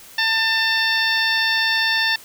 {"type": "harmonic tone", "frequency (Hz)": 895, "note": "A5", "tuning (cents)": 29, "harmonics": [1, 2, 3, 4, 5, 6], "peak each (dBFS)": [-28, -19, -26, -24, -26, -27], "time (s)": [0.18, 2.16], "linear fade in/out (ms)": 5, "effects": ["white hiss -43 dBFS RMS until 2.24 s"]}